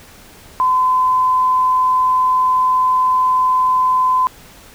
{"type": "tone", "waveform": "sine", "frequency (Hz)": 1020, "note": "C6", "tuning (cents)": -44, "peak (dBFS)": -11, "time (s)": [0.6, 4.27], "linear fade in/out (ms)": 0, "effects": ["pink hiss -42 dBFS RMS until 4.74 s"]}